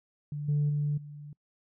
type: tone with level steps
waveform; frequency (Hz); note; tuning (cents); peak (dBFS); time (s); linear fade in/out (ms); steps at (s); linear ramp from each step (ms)
sine; 146.83; D3; 0; -32 / -22 / -25 / -41; 0.32-1.33; 2; 0.48 / 0.69 / 0.97; 10
effects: noise-tail reverb RT60 0.1 s tail -26 dB re dry + tanh soft clip ceiling -21 dBFS